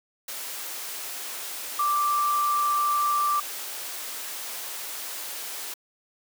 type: tone in noise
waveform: sine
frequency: 1174.7 Hz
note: D6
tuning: in tune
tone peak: -21 dBFS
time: 1.79-3.4 s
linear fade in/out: 5 ms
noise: white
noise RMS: -35 dBFS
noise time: 0.28-5.74 s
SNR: +11 dB
effects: high-pass 400 Hz 12 dB/octave